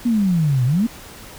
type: exponential two-way sweep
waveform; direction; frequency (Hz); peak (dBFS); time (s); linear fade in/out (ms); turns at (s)
sine; down then up; 246.9 to 120 to 246.9; -14; 0.05-0.87; 10; 0.65
effects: pink hiss -39 dBFS RMS until 1.38 s